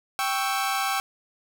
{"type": "chord", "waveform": "sawtooth", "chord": "C# diminished", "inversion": "second", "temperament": "equal", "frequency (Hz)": [784, 1108.7, 1318.5], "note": ["G5", "C#6", "E6"], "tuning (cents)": [0, 0, 0], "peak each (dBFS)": [-23, -26, -26], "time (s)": [0.19, 1], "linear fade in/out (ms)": 0, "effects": []}